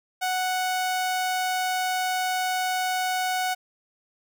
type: tone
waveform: sawtooth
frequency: 740 Hz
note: F#5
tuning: in tune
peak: -20 dBFS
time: 0.21-3.55 s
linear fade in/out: 20 ms
effects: none